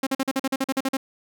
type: tone bursts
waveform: sawtooth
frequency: 267.6 Hz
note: C4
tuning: 39 cents sharp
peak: -17 dBFS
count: 12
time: 0.03-0.97 s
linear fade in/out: 5 ms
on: 38 ms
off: 44 ms
effects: none